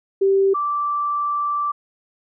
sine tone pair in turn, 390 / 1168.7 Hz, G4 / D6, -9 / -9 cents, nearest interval octave + perfect fifth, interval 1900 cents, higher second, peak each -13 / -19 dBFS, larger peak first, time 0.21-0.54 / 0.54-1.72 s, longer second, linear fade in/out 10 ms, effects none

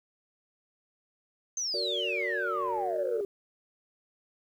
sine exponential sweep, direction down, 6360 to 386.5 Hz, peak -29 dBFS, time 1.57-3.25 s, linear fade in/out 2 ms
sine chord, Gb augmented, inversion none, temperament just, 370 / 462.5 / 578.1 Hz, Gb4 / Bb4 / D5, 0 / -14 / -27 cents, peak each -35 dBFS, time 1.74-3.21 s, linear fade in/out 2 ms
effects tanh soft clip ceiling -21 dBFS + 10-bit

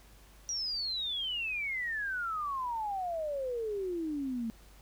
sine exponential sweep, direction down, 5810 to 221.1 Hz, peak -32 dBFS, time 0.49-4.5 s, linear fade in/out 0 ms, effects added 50 Hz sine -56 dBFS peak until 4.81 s + pink hiss -60 dBFS RMS until 4.81 s

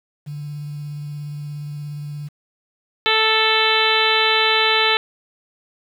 sine tone with vibrato, 146.9 Hz, D3, 1 cent sharp, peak -27 dBFS, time 0.26-2.29 s, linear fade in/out 20 ms, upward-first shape square, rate 17 Hz, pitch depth 13 cents each way
harmonic tone, 440 Hz, A4, in tune, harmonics 1 / 2 / 3 / 4 / 5 / 6 / 7 / 8 / 9, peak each -23 / -23 / -23 / -23 / -23 / -23 / -23 / -23 / -23 dBFS, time 3.06-4.97 s, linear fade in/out 0 ms
effects 8-bit

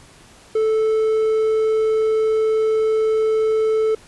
triangle tone, 438.3 Hz, A4, 7 cents flat, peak -13 dBFS, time 0.55-3.95 s, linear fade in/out 5 ms, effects pink hiss -47 dBFS RMS until 4.07 s + resampled to 24000 Hz

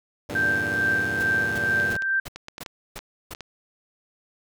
10% pulse chord, E half-diminished seventh, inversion none, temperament equal, 82.41 / 98 / 116.54 / 146.83 Hz, E2 / G2 / Bb2 / D3, 0 / 0 / 0 / 0 cents, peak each -29 / -26 / -26 / -29 dBFS, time 0.29-1.97 s, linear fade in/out 5 ms
sine tone with tremolo, 1568 Hz, G6, in tune, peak -19 dBFS, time 0.35-2.2 s, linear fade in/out 5 ms, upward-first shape sine, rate 2.3 Hz, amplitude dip 50%
pink noise bursts, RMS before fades -36 dBFS, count 7, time 1.2-3.337 s, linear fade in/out 5 ms, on 31 ms, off 320 ms
clicks, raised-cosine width 0.2 ms, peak -19 dBFS, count 11, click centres 1.8 / 1.954 / 2.022 / 2.269 / 2.36 / 2.484 / 2.581 / 2.662 / 2.99 / 3.349 / 3.407 s
effects none

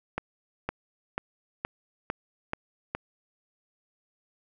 accelerating click train, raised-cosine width 0.5 ms, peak -14 dBFS, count 7, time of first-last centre 0.18-2.95 s, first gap 510 ms, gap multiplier 0.96, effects none

